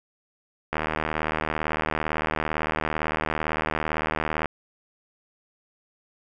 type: click train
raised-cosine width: 0.5 ms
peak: -10 dBFS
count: 291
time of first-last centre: 0.73-4.458 s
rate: 77.8 Hz
effects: none